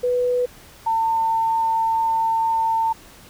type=tone pair in turn; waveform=sine; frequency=493.9 / 901.1 Hz; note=B4 / A5; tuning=0 / +41 cents; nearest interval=minor seventh; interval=1041 cents; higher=second; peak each=-17 dBFS; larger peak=neither; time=0.03-0.46 / 0.86-2.93 s; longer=second; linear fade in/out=10 ms; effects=pink hiss -46 dBFS RMS until 3.29 s